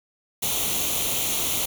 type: noise with comb filter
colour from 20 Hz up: white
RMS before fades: -25 dBFS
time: 0.42-1.66 s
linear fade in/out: 10 ms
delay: 0.3 ms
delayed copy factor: +0.7
effects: none